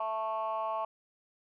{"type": "chord", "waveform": "sine", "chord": "A major", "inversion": "second", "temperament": "just", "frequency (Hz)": [660, 880, 1100], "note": ["E5", "A5", "C#6"], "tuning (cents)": [2, 0, -14], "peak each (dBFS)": -34, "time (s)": [0, 0.85], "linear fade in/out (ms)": 5, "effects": ["tanh soft clip ceiling -25 dBFS"]}